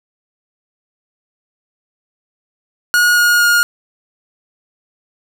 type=tone with pitch steps; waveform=45% pulse; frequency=1444 / 1434.9 / 1425.8 Hz; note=F#6 / F6 / F6; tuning=-43 / +46 / +35 cents; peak=-9 dBFS; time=2.94-3.63 s; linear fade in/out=0 ms; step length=230 ms; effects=none